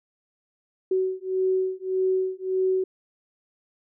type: beating tone pair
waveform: sine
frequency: 374.6 / 376.3 Hz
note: F#4 / F#4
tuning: +21 / +29 cents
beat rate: 1.7 Hz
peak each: -25 dBFS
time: 0.91-2.84 s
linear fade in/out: 5 ms
effects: none